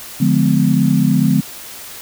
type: chord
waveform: sine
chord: D diminished seventh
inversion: none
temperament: just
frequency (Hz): 146.83 / 176.2 / 211.4 / 253.7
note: D3 / F3 / Ab3 / Cb4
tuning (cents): 0 / +16 / +31 / +47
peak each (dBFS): -16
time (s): 0.2-1.41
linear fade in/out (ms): 10
effects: white hiss -33 dBFS RMS until 2.01 s